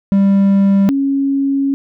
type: tone pair in turn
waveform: triangle / sine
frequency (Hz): 197.1 / 275.4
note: G3 / C#4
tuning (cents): +10 / -11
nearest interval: tritone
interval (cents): 579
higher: second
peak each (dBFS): -6 / -12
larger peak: first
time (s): 0.12-0.89 / 0.89-1.74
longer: second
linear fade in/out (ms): 0
effects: none